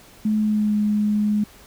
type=tone with pitch glide; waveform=sine; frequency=214.4 to 209.6 Hz; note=A3 to G#3; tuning=-45 to +16 cents; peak=-17 dBFS; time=0.25-1.44 s; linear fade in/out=5 ms; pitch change=-39 cents; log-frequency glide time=0.36-0.76 s; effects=pink hiss -48 dBFS RMS until 1.66 s